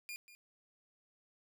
sawtooth tone with echo, 2416 Hz, D7, 48 cents sharp, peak -39 dBFS, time 0.09-0.16 s, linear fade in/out 0 ms, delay 190 ms, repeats 1, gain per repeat -14 dB, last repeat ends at 0.35 s, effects none

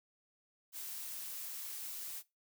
blue noise, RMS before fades -44 dBFS, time 0.72-2.23 s, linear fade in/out 50 ms, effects noise-tail reverb RT60 0.2 s tail -18 dB re dry

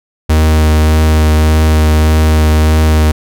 45% pulse tone with vibrato, 77.78 Hz, D#2, in tune, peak -6 dBFS, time 0.29-3.12 s, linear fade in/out 10 ms, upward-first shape triangle, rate 1.7 Hz, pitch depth 14 cents each way, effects none

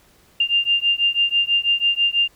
sine beating tone pair, 2794 / 2800.1 Hz, F7 / F7, 0 / +4 cents, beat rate 6.1 Hz, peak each -19 / -19 dBFS, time 0.4-2.28 s, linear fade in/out 5 ms, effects pink hiss -55 dBFS RMS until 2.35 s

